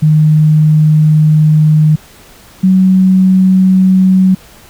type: tone pair in turn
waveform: sine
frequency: 154 / 187.39 Hz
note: D#3 / F#3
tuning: -17 / +22 cents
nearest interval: minor third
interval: 339 cents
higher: second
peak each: -4 dBFS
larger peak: neither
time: 0.02-1.96 / 2.63-4.35 s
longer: first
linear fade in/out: 10 ms
effects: pink hiss -39 dBFS RMS until 4.69 s